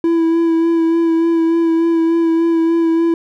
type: tone with vibrato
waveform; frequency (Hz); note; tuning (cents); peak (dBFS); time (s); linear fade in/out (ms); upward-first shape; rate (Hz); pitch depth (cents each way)
triangle; 331.1; E4; +8; -9; 0.04-3.14; 2; sine; 3.4; 21
effects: none